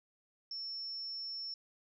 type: tone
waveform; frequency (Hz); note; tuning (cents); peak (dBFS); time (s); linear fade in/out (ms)
sine; 5400; E8; +41; -39; 0.51-1.54; 2
effects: none